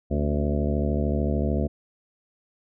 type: harmonic tone with a mistuned harmonic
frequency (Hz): 73.42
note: D2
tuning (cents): 0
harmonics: 1 / 2 / 3 / 4 / 5 / 6 / 7 / 8 / 9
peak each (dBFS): -25 / -29 / -28 / -33 / -33 / -36 / -34 / -37 / -35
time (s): 0.1-1.68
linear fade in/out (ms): 20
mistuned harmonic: 4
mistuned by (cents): -64
effects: none